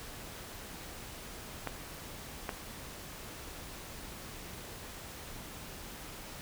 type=clicks; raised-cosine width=0.5 ms; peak=-19 dBFS; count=2; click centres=1.673 / 2.492 s; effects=pink hiss -46 dBFS RMS until 6.41 s